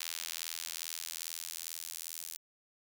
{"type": "tone with high-pass filter sweep", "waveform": "sawtooth", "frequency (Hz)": 82.41, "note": "E2", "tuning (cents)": 0, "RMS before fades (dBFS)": -42, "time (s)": [0, 2.37], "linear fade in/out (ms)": 5, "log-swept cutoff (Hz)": [3600, 7300], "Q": 0.74, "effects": []}